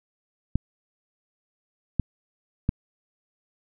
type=clicks; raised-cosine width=5 ms; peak=-9 dBFS; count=3; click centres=0.556 / 1.997 / 2.691 s; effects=none